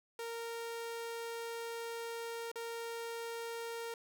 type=tone with dropouts; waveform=sawtooth; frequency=463 Hz; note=A#4; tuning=12 cents flat; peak=-36 dBFS; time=0.19-3.94 s; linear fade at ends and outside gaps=2 ms; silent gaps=2.516-2.557 s; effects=none